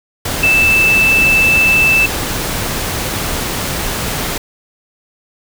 sine tone in noise, 2640 Hz, E7, 2 cents sharp, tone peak -8 dBFS, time 0.43-2.06 s, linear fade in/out 5 ms, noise pink, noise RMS -19 dBFS, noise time 0.25-4.38 s, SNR +8 dB, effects none

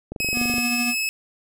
click train, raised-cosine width 2 ms, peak -18 dBFS, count 12, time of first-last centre 0.12-0.582 s, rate 23.8 Hz
sawtooth tone with pitch glide, 2558 to 2588 Hz, D#7 to E7, +47 to -32 cents, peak -19 dBFS, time 0.2-1.09 s, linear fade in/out 0 ms, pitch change +21 cents, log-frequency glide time 0.38-0.72 s
square tone with tremolo, 241.5 Hz, B3, 39 cents flat, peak -23 dBFS, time 0.33-0.95 s, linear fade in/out 50 ms, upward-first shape triangle, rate 13 Hz, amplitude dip 45%
effects none

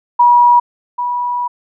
sine tone pair in turn, 965 / 974.5 Hz, B5 / B5, -40 / -23 cents, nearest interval unison, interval 17 cents, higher second, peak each -5 / -15 dBFS, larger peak first, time 0.19-0.6 / 0.98-1.48 s, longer second, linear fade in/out 10 ms, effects none

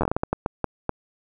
slowing click train, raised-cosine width 1 ms, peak -8 dBFS, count 12, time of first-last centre 0.01-0.893 s, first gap 10 ms, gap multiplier 1.38, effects none

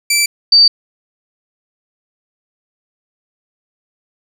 15% pulse / sine tone pair in turn, 2331 / 4616 Hz, D7 / D8, -14 / -31 cents, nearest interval octave, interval 1183 cents, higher second, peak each -4 dBFS, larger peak neither, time 0.1-0.26 / 0.52-0.68 s, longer neither, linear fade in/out 5 ms, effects none

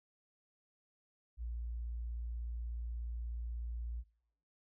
sine tone, 58.27 Hz, A#1, in tune, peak -38 dBFS, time 1.37-4.04 s, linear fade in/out 50 ms, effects noise-tail reverb RT60 0.7 s tail -22 dB re dry

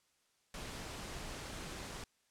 pink noise, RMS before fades -45 dBFS, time 0.54-2.04 s, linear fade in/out 2 ms, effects white hiss -75 dBFS RMS until 2.3 s + low-pass 9000 Hz 12 dB/octave

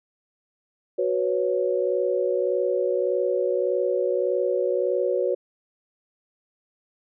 sine chord, F# suspended fourth, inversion none, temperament just, 370 / 493.3 / 555 Hz, F#4 / B4 / C#5, 0 / -2 / +2 cents, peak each -25 dBFS, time 0.98-5.35 s, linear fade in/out 10 ms, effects none

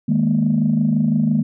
sine chord, D# suspended fourth, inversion none, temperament just, 155.56 / 207.4 / 233.3 Hz, D#3 / G#3 / A#3, 0 / -2 / +2 cents, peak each -19 / -18 / -17 dBFS, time 0.08-1.43 s, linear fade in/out 10 ms, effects tanh soft clip ceiling -7 dBFS

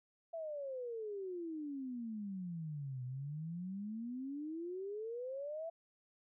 sine exponential two-way sweep, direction down then up, 673 to 123.9 to 673 Hz, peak -40 dBFS, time 0.33-5.7 s, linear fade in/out 10 ms, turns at 3.04 s, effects none

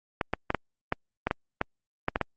clicks, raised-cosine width 0.5 ms, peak -10 dBFS, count 11, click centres 0.212 / 0.336 / 0.504 / 0.547 / 0.924 / 1.27 / 1.311 / 1.614 / 2.084 / 2.159 / 2.213 s, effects Opus 48 kbps

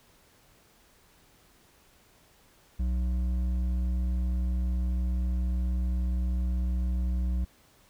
sine tone with hard clipping, 61.74 Hz, B1, in tune, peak -27 dBFS, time 2.79-7.45 s, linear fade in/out 10 ms, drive 7 dB, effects pink hiss -61 dBFS RMS until 7.89 s

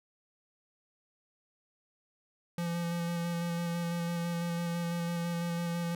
square tone with vibrato, 170.9 Hz, F3, 37 cents flat, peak -32 dBFS, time 2.58-5.95 s, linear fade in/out 2 ms, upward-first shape square, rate 6 Hz, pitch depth 12 cents each way, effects none

